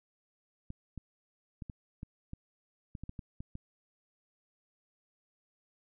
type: clicks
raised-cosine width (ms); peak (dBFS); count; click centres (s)
5; -29; 12; 0.704 / 0.977 / 1.622 / 1.698 / 2.031 / 2.334 / 2.952 / 3.036 / 3.094 / 3.192 / 3.405 / 3.554
effects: none